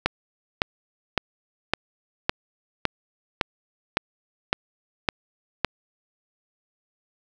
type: click train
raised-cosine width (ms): 0.3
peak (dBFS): -3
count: 11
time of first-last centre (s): 0.06-5.647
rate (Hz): 1.79
effects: none